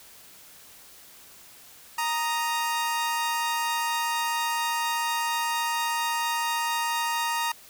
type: tone pair together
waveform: sawtooth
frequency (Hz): 932.3 / 1244.5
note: A#5 / D#6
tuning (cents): 0 / 0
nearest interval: perfect fourth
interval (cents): 500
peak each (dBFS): -22 / -29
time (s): 1.98-7.52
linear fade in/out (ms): 5
effects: white hiss -50 dBFS RMS until 7.69 s